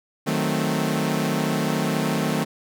sawtooth chord, D# diminished seventh, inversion none, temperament equal with one note detuned, 155.56 / 186.07 / 220 / 261.6 Hz, D#3 / F#3 / A3 / C4, 0 / +10 / 0 / 0 cents, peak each -22 / -24 / -22 / -24 dBFS, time 0.26-2.45 s, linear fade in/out 20 ms, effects none

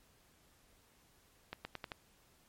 accelerating click train, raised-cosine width 0.3 ms, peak -25 dBFS, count 5, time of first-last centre 1.53-1.918 s, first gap 120 ms, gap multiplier 0.86, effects pink hiss -68 dBFS RMS until 2.48 s + MP3 64 kbps

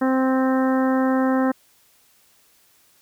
harmonic tone, 261.6 Hz, C4, in tune, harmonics 1 / 2 / 3 / 4 / 5 / 6 / 7, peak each -18 / -24 / -28 / -30 / -32 / -34 / -35 dBFS, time 0.01-1.52 s, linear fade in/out 10 ms, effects white hiss -58 dBFS RMS until 3.01 s

